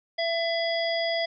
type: harmonic tone with a mistuned harmonic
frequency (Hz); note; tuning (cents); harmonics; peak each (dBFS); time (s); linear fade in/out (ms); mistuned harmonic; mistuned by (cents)
669; E5; +25; 1 / 3 / 5 / 7; -26 / -31 / -33 / -34; 0.18-1.26; 10; 7; +74
effects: none